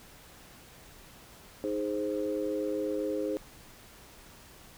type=chord; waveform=sine; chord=Ab major; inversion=second; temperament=equal; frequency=311.1 / 415.3 / 523.3 Hz; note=Eb4 / Ab4 / C5; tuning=0 / 0 / 0 cents; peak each=-33 dBFS; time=1.64-3.37 s; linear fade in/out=0 ms; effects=tanh soft clip ceiling -20 dBFS + pink hiss -53 dBFS RMS until 4.77 s